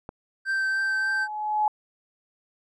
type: click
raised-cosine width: 1 ms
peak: -22 dBFS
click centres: 0.091 s
type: tone with vibrato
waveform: triangle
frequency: 1559 Hz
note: G6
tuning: 10 cents flat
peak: -21 dBFS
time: 0.45-1.28 s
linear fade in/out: 50 ms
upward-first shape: triangle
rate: 3.4 Hz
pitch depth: 12 cents each way
type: tone with exponential growth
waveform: sine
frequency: 849 Hz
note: G#5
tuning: 38 cents sharp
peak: -18 dBFS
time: 0.53-1.68 s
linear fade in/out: 2 ms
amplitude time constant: 250 ms
effects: resampled to 24000 Hz